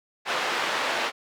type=band-pass noise; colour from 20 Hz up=pink; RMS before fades=-27 dBFS; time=0.25-1.12 s; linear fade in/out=50 ms; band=640 to 3400 Hz; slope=12 dB/octave; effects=none